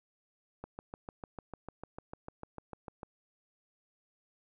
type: click train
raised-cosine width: 1 ms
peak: -28 dBFS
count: 17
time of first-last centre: 0.64-3.032 s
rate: 6.69 Hz
effects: none